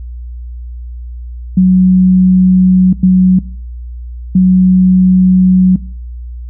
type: tone bursts at uneven times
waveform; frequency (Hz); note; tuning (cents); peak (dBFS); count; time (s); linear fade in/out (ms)
sine; 185; F#3; 0; -3; 3; 1.57-2.93 / 3.03-3.39 / 4.35-5.76; 5
effects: noise-tail reverb RT60 0.5 s tail -21 dB re dry + added 60 Hz sine -22 dBFS peak until 6.49 s